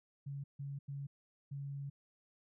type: tone bursts at uneven times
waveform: sine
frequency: 140 Hz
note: C#3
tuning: 18 cents sharp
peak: -40 dBFS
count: 4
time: 0.26-0.44 / 0.59-0.79 / 0.88-1.07 / 1.51-1.9 s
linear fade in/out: 10 ms
effects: none